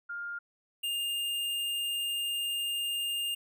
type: tone pair in turn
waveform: sine / square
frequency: 1407 / 2814 Hz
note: F6 / F7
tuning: +12 / +12 cents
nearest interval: octave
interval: 1200 cents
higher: second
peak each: -35 / -31 dBFS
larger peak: second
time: 0.09-0.39 / 0.83-3.35 s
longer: second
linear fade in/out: 10 ms
effects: none